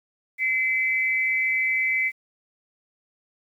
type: tone pair together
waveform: sine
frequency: 2053 / 2301 Hz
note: C7 / D7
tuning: -33 / -36 cents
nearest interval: major second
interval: 197 cents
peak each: -22 / -25 dBFS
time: 0.38-2.12 s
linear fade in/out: 50 ms
effects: 9-bit